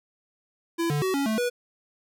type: tone with pitch steps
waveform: square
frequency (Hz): 335.5 / 146.6 / 376.8 / 278.9 / 218.7 / 487.1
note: E4 / D3 / F#4 / C#4 / A3 / B4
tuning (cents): +31 / -3 / +32 / +11 / -10 / -24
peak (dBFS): -24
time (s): 0.78-1.5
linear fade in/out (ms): 20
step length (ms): 120
effects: none